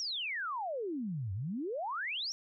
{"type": "exponential two-way sweep", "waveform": "sine", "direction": "down then up", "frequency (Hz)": [5760, 90.7, 5760], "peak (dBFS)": -34, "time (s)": [0, 2.32], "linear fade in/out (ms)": 0, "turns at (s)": 1.33, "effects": []}